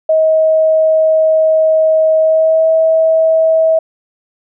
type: tone with pitch glide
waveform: sine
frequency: 634 to 644 Hz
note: D#5 to E5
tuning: +32 to -41 cents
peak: -7 dBFS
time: 0.09-3.79 s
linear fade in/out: 5 ms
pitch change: +27 cents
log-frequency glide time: 2.19-2.67 s
effects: none